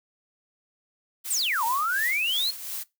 blue noise with tremolo, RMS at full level -32 dBFS, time 1.24-2.84 s, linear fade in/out 20 ms, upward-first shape triangle, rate 2.8 Hz, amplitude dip 65%
sine exponential two-way sweep, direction down then up, 9390 to 880 to 4367 Hz, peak -23 dBFS, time 1.3-2.51 s, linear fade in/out 10 ms, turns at 1.64 s
effects noise-tail reverb RT60 0.2 s tail -21 dB re dry

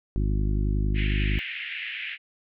harmonic tone, 51 Hz, G#1, 31 cents flat, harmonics 1 / 2 / 3 / 4 / 5 / 6 / 7, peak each -23 / -29 / -33 / -35 / -37 / -39 / -40 dBFS, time 0.16-1.39 s, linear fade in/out 0 ms
white band-pass noise, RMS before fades -34 dBFS, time 0.94-2.18 s, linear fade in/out 50 ms, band 1800 to 2900 Hz, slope 48 dB/octave
effects none

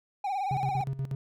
triangle tone with vibrato, 784 Hz, G5, in tune, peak -26 dBFS, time 0.24-0.84 s, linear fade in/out 5 ms, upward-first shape sine, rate 18 Hz, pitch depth 86 cents each way
triangle tone with tremolo, 135 Hz, C#3, 45 cents flat, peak -26 dBFS, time 0.51-1.15 s, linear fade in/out 2 ms, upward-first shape square, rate 8.3 Hz, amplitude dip 75%
effects none

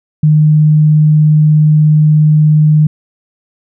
sine tone, 152.8 Hz, D#3, 31 cents flat, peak -4 dBFS, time 0.23-2.87 s, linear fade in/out 5 ms, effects none

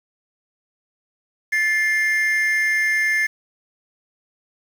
triangle tone pair together, 1750 / 2109 Hz, A6 / C7, -10 / +13 cents, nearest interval minor third, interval 323 cents, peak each -18 dBFS, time 1.52-3.27 s, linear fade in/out 10 ms, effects 7-bit

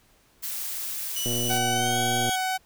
blue noise, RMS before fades -32 dBFS, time 0.42-1.59 s, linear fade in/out 20 ms
20% pulse tone with pitch glide, 2960 to 3284 Hz, F#7 to G#7, 0 to -20 cents, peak -23 dBFS, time 1.16-2.36 s, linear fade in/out 5 ms, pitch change +180 cents, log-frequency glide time 1.7-1.98 s
click train, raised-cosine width 2 ms, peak -19 dBFS, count 125, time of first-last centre 1.26-2.293 s, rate 120 Hz
sawtooth tone with vibrato, 753 Hz, F#5, 30 cents sharp, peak -21 dBFS, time 1.49-2.58 s, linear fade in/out 20 ms, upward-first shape sine, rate 1.9 Hz, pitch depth 9 cents each way
effects pink hiss -61 dBFS RMS until 2.65 s

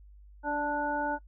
harmonic tone with a mistuned harmonic, 293.7 Hz, D4, in tune, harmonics 1 / 2 / 3 / 5, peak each -35 / -35 / -31 / -35 dBFS, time 0.43-1.19 s, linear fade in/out 50 ms, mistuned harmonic 1, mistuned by -16 cents, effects noise-tail reverb RT60 0.1 s tail -22 dB re dry + added 50 Hz sine -50 dBFS peak until 1.27 s

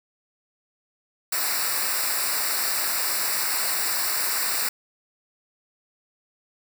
white noise with comb filter, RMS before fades -25 dBFS, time 1.32-4.69 s, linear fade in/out 5 ms, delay 0.31 ms, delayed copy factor -0.9, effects none

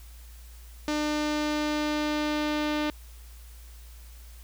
sawtooth tone with low-pass filter sweep, 300 Hz, D4, 37 cents sharp, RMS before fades -28 dBFS, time 0.88-2.9 s, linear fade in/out 0 ms, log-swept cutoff 5700 to 3800 Hz, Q 1.4, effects added 58 Hz sine -44 dBFS peak until 4.43 s + white hiss -55 dBFS RMS until 4.43 s

